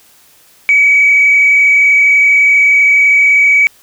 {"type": "tone with frequency modulation", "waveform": "sine", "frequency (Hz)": 2274, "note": "C#7", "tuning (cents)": 44, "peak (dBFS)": -4, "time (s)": [0.69, 3.67], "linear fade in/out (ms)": 0, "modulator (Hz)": 35.7, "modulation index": 0.92, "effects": ["tanh soft clip ceiling 0 dBFS", "white hiss -46 dBFS RMS until 3.82 s"]}